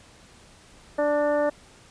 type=harmonic tone with a mistuned harmonic; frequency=293.7 Hz; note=D4; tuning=in tune; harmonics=1 / 2 / 3 / 4 / 5 / 6; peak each=-29 / -21 / -32 / -35 / -37 / -36 dBFS; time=0.98-1.5 s; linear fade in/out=10 ms; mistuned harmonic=6; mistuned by=+27 cents; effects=pink hiss -52 dBFS RMS until 1.9 s + resampled to 22050 Hz